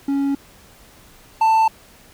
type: tone pair in turn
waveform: triangle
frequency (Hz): 278.1 / 887.5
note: C#4 / A5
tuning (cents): +6 / +15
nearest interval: octave + minor sixth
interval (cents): 2009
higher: second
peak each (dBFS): -15 / -10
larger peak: second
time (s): 0.08-0.35 / 1.41-1.68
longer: neither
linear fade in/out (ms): 5
effects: pink hiss -48 dBFS RMS until 2.13 s